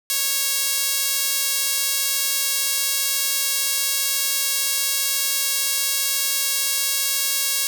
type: tone with high-pass filter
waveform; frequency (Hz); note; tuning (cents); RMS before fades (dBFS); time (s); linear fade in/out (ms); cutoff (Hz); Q
sawtooth; 551; C#5; -11; -22; 0.1-7.67; 0; 4900; 0.53
effects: none